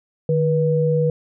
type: tone pair together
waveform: sine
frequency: 152.79 / 485.6 Hz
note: D#3 / B4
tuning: -31 / -29 cents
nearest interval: octave + minor sixth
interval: 2002 cents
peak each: -18 dBFS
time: 0.29-1.1 s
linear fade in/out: 2 ms
effects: none